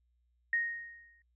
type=tone with exponential decay; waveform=sine; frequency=1864.7 Hz; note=A#6; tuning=in tune; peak=-26 dBFS; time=0.53-1.22 s; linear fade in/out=2 ms; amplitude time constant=150 ms; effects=noise-tail reverb RT60 0.1 s tail -26 dB re dry + added 60 Hz sine -70 dBFS peak until 1.35 s